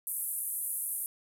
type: band-pass noise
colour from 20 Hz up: pink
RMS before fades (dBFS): -35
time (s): 0.07-1.06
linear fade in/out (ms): 0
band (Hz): 9800 to 13000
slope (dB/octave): 48
effects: none